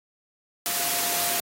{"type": "tone in noise", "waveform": "sine", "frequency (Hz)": 698.5, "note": "F5", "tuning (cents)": 0, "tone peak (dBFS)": -35, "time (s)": [0.66, 1.4], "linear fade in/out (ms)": 0, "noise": "white", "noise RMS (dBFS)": -26, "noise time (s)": [0.66, 1.4], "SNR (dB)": -12, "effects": ["high-pass 150 Hz 12 dB/octave", "AAC 48 kbps"]}